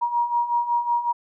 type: beating tone pair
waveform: sine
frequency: 948 / 953.4 Hz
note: A#5 / A#5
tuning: +29 / +39 cents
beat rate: 5.4 Hz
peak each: -26 / -21 dBFS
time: 0.01-1.13 s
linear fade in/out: 20 ms
effects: none

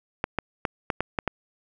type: clicks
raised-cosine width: 0.5 ms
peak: -9 dBFS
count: 7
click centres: 0.241 / 0.387 / 0.652 / 0.902 / 1.006 / 1.188 / 1.277 s
effects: none

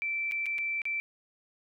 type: tone with dropouts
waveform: sine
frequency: 2334 Hz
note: D7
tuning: 11 cents flat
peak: -29 dBFS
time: 0.02-1 s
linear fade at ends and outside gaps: 0 ms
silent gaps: 0.313-0.32 / 0.458-0.464 / 0.582-0.586 / 0.818-0.854 s
effects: none

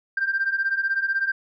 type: beating tone pair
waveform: sine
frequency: 1568 / 1584 Hz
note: G6 / G6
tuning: 0 / +18 cents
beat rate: 16 Hz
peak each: -25 / -22 dBFS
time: 0.17-1.32 s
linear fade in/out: 5 ms
effects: tanh soft clip ceiling -15 dBFS

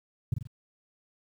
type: tone with echo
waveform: sine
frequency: 120 Hz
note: B2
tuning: 49 cents flat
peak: -20 dBFS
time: 0.32-0.34 s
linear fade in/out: 5 ms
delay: 44 ms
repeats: 3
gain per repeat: -6 dB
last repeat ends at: 0.472 s
effects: tanh soft clip ceiling -18 dBFS + 10-bit

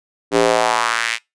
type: tone with high-pass filter sweep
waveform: square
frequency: 57.4 Hz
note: A#1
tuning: 26 cents flat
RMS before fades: -17 dBFS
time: 0.31-1.19 s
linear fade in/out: 50 ms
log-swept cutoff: 340 to 2400 Hz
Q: 2.2
effects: noise-tail reverb RT60 0.2 s tail -23 dB re dry + resampled to 22050 Hz

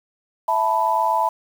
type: chord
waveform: sine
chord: E suspended fourth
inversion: none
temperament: equal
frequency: 659.3 / 880 / 987.8 Hz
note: E5 / A5 / B5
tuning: 0 / 0 / 0 cents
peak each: -24 / -20 / -20 dBFS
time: 0.48-1.29 s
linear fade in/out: 5 ms
effects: 7-bit

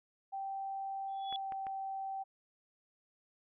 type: tone with pitch glide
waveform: sine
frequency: 780 to 775.5 Hz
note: G5 to G5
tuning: -9 to -19 cents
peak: -37 dBFS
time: 0.32-2.24 s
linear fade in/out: 20 ms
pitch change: -10 cents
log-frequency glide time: 1.36-1.5 s
type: tone with exponential growth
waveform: sine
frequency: 3400 Hz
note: G#7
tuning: 40 cents sharp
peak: -35 dBFS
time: 1.08-1.36 s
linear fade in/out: 1 ms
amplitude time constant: 60 ms
type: clicks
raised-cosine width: 0.5 ms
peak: -33 dBFS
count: 3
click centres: 1.326 / 1.522 / 1.668 s
effects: none

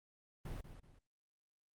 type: noise with echo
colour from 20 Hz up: brown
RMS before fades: -44 dBFS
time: 0.45-0.61 s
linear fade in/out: 5 ms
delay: 190 ms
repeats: 2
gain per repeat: -9 dB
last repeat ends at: 0.99 s
effects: Opus 32 kbps

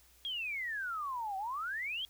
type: exponential two-way sweep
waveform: sine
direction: down then up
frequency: 3322 to 751 to 3322 Hz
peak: -35 dBFS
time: 0.25-2.05 s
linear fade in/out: 0 ms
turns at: 1.37 s
effects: added 60 Hz sine -66 dBFS peak until 2.09 s + white hiss -64 dBFS RMS until 2.09 s

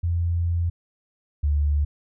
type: tone pair in turn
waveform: sine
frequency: 85.5 / 73.17 Hz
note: F2 / D2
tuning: -36 / -6 cents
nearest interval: minor third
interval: 270 cents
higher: first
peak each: -20 / -18 dBFS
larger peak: second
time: 0.03-0.7 / 1.43-1.85 s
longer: first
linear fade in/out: 10 ms
effects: none

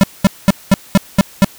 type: tone bursts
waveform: square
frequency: 196 Hz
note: G3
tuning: in tune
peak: -5 dBFS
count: 7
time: 0.01-1.445 s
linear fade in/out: 0 ms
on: 25 ms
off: 210 ms
effects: white hiss -40 dBFS RMS until 1.58 s

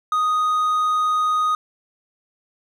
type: tone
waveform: triangle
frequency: 1244.5 Hz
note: D#6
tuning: in tune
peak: -15 dBFS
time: 0.12-1.55 s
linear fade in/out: 2 ms
effects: none

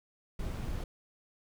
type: noise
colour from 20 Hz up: brown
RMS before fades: -36 dBFS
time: 0.39-0.84 s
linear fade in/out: 5 ms
effects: none

